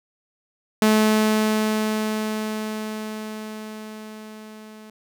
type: tone with level ramp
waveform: sawtooth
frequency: 216 Hz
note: A3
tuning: 32 cents flat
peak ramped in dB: -10 to -37 dBFS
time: 0.82-4.9 s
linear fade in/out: 2 ms
effects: none